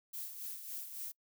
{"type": "noise with tremolo", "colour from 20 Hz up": "violet", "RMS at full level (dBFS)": -42, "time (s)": [0.13, 1.12], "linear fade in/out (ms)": 10, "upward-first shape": "sine", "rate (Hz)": 3.6, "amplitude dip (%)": 55, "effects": ["noise-tail reverb RT60 0.1 s tail -26 dB re dry"]}